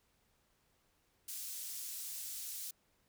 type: high-pass noise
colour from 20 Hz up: pink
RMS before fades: -44 dBFS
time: 1.28-2.71 s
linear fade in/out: 5 ms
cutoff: 6700 Hz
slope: 12 dB/octave
effects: pink hiss -75 dBFS RMS until 3.08 s